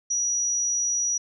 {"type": "tone", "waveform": "sine", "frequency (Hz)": 5820, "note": "F#8", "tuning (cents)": -29, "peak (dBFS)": -22, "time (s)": [0.1, 1.18], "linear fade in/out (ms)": 10, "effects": []}